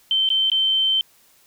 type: tone with dropouts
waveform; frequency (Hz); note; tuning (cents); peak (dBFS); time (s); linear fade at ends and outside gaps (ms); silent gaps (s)
sine; 3102; G7; -19; -16; 0.11-1.01; 1; 0.29-0.302 / 0.5-0.517
effects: white hiss -56 dBFS RMS until 1.46 s